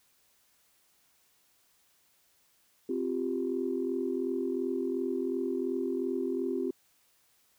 sine chord, C suspended fourth, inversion none, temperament equal, 261.6 / 349.2 / 392 Hz, C4 / F4 / G4, 0 / 0 / 0 cents, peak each -33 dBFS, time 2.89-6.71 s, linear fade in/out 5 ms, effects tanh soft clip ceiling -19 dBFS + white hiss -68 dBFS RMS until 7.58 s

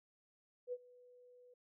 sine tone with ADSR envelope, 493.9 Hz, B4, in tune, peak -37 dBFS, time 0.67-1.54 s, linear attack 55 ms, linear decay 47 ms, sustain -23 dB, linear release 5 ms, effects none

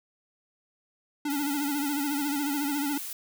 square tone with vibrato, 287 Hz, D4, 40 cents flat, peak -28 dBFS, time 1.25-2.98 s, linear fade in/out 5 ms, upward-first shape sine, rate 14 Hz, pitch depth 69 cents each way
blue noise, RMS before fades -37 dBFS, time 1.3-3.13 s, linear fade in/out 2 ms
effects none

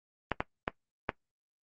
clicks, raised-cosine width 0.5 ms, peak -13 dBFS, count 4, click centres 0.317 / 0.405 / 0.679 / 1.092 s, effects noise-tail reverb RT60 0.1 s tail -18 dB re dry + Opus 24 kbps

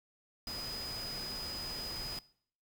sine tone in noise, 4978 Hz, D#8, in tune, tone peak -39 dBFS, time 0.47-2.19 s, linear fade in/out 2 ms, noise pink, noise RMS -45 dBFS, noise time 0.47-2.19 s, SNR +3 dB, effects noise-tail reverb RT60 0.6 s tail -21 dB re dry

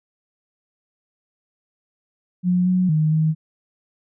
sine tone with pitch steps, 179.8 / 183.1 / 155.1 / 157.3 Hz, F#3 / F#3 / D#3 / D#3, -49 / -18 / -5 / +19 cents, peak -15 dBFS, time 2.43-3.35 s, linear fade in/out 50 ms, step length 230 ms, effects none

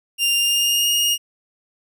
sawtooth tone with pitch glide, 2794 to 2853 Hz, F7 to F7, 0 to +36 cents, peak -13 dBFS, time 0.18-1.18 s, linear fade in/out 50 ms, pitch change +36 cents, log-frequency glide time 0.37-0.91 s, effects none

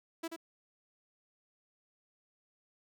sawtooth tone with echo, 329.6 Hz, E4, in tune, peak -32 dBFS, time 0.23-0.28 s, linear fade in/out 10 ms, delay 84 ms, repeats 1, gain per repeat -5 dB, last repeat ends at 0.364 s, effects none

